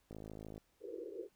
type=click train; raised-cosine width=2 ms; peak=-35 dBFS; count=26; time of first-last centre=0.11-0.579 s; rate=53.3 Hz
type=band-pass noise; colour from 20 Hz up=white; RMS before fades=-46 dBFS; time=0.8-1.29 s; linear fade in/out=50 ms; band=330 to 510 Hz; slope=96 dB/octave
effects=pink hiss -75 dBFS RMS until 1.35 s